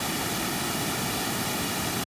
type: noise with comb filter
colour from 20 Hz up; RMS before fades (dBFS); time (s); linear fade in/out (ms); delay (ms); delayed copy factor
pink; -28; 0-2.04; 5; 1.9; -0.5
effects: high-pass 100 Hz 12 dB/octave + resampled to 32000 Hz